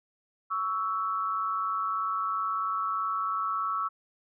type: tone pair together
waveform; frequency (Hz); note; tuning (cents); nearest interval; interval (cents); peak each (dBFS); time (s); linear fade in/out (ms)
sine; 1120.4 / 1318.5; C#6 / E6; +18 / 0; minor third; 282; -31 / -29; 0.5-3.89; 20
effects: none